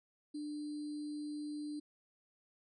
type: tone with sample-and-hold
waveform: sine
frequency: 297.5 Hz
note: D4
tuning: 22 cents sharp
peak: -39 dBFS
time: 0.34-1.8 s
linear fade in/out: 10 ms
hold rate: 4410 Hz
effects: resampled to 24000 Hz